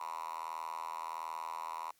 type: tone with high-pass filter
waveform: 5% pulse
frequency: 81.4 Hz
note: E2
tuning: 21 cents flat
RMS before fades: -41 dBFS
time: 0-1.91 s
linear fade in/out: 5 ms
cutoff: 990 Hz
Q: 10
effects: white hiss -70 dBFS RMS until 1.99 s + MP3 96 kbps